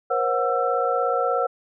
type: tone cluster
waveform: sine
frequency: 481.3 / 538 / 731 / 1336 Hz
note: B4 / C5 / F#5 / E6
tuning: -45 / +48 / -21 / +23 cents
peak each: -25 dBFS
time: 0.1-1.47 s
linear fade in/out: 10 ms
effects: none